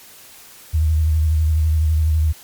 sine tone with vibrato, 78.3 Hz, D#2, 11 cents sharp, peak -13 dBFS, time 0.73-2.33 s, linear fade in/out 20 ms, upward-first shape sine, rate 12 Hz, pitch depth 49 cents each way, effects white hiss -43 dBFS RMS until 2.43 s + MP3 96 kbps

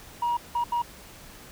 sine tone bursts at uneven times, 953 Hz, A#5, 38 cents sharp, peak -21 dBFS, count 3, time 0.22-0.37 / 0.55-0.64 / 0.72-0.82 s, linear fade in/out 5 ms, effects tanh soft clip ceiling -21 dBFS + pink hiss -47 dBFS RMS until 1.51 s

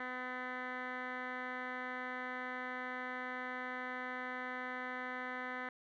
10% pulse tone with low-pass filter, 252.7 Hz, B3, 40 cents sharp, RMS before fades -42 dBFS, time 0-5.69 s, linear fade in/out 2 ms, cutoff 2000 Hz, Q 5, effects none

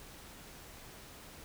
silence, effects pink hiss -52 dBFS RMS until 1.44 s

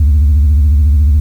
sine tone with vibrato, 73.42 Hz, D2, in tune, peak -3 dBFS, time 0-1.2 s, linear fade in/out 5 ms, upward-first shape sine, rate 14 Hz, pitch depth 150 cents each way, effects tanh soft clip ceiling -4 dBFS + 7-bit

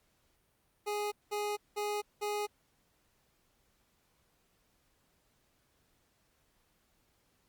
25% pulse tone bursts, 415.3 Hz, G#4, in tune, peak -29 dBFS, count 4, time 0.86-2.47 s, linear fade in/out 20 ms, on 260 ms, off 190 ms, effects pink hiss -73 dBFS RMS until 7.48 s + Opus 48 kbps

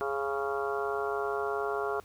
harmonic tone with a mistuned harmonic, 138.59 Hz, C#3, in tune, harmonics 3 / 4 / 5 / 6 / 7 / 8 / 9 / 10, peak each -32 / -42 / -36 / -41 / -43 / -38 / -44 / -38 dBFS, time 0.01-2 s, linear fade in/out 0 ms, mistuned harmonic 9, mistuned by -48 cents, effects added 86 Hz sine -59 dBFS peak until 2.04 s + pink hiss -59 dBFS RMS until 2.04 s

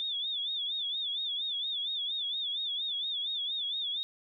sine tone with vibrato, 3520 Hz, A7, in tune, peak -31 dBFS, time 0-4.03 s, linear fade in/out 0 ms, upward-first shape sine, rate 4.3 Hz, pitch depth 110 cents each way, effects none

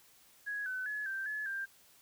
sine tone with pitch steps, 1665 / 1513 / 1700 / 1568 / 1710 / 1586 Hz, G#6 / F#6 / G#6 / G6 / A6 / G6, +4 / +38 / +40 / 0 / -50 / +20 cents, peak -35 dBFS, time 0.46-1.66 s, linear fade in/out 20 ms, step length 200 ms, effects white hiss -63 dBFS RMS until 2.01 s

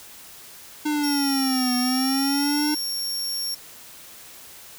square linear two-way sweep, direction down then up, 303.3 to 246.9 to 303.3 Hz, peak -22 dBFS, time 0.85-2.75 s, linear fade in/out 10 ms, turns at 1.76 s
sawtooth tone, 5520 Hz, F8, 21 cents flat, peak -23 dBFS, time 1.03-3.55 s, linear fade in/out 10 ms
effects white hiss -44 dBFS RMS until 4.78 s

